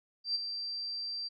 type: tone with ADSR envelope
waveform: sine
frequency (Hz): 4699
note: D8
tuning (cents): 0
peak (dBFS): -27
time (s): 0.24-1.29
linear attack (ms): 110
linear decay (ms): 21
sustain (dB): -8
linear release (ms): 21
effects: none